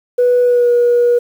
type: tone with pitch glide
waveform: sine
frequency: 491.6 to 481.2 Hz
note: B4 to B4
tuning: -8 to -45 cents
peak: -7 dBFS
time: 0.18-1.19 s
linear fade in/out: 10 ms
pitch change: -37 cents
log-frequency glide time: 0.42-0.7 s
effects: tanh soft clip ceiling -5 dBFS + 7-bit